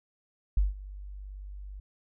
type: tone with ADSR envelope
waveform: sine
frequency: 49 Hz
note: G1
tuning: in tune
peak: -19 dBFS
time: 0.57-1.8 s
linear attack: 4 ms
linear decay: 160 ms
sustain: -20 dB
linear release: 5 ms
effects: none